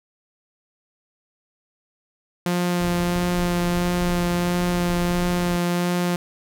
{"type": "tone with vibrato", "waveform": "sawtooth", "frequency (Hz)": 175.8, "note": "F3", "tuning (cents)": 12, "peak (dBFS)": -16, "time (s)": [2.46, 6.16], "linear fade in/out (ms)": 2, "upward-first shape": "sine", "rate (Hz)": 1.5, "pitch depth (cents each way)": 11}
{"type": "noise", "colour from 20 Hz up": "brown", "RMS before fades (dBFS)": -32, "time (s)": [2.8, 5.58], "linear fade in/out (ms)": 10}
{"effects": []}